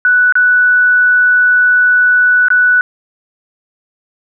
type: tone with dropouts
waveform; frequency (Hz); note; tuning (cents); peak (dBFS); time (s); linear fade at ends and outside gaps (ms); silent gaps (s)
sine; 1482; F#6; +2; -6; 0.05-2.81; 1; 0.324-0.354 / 2.484-2.503
effects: none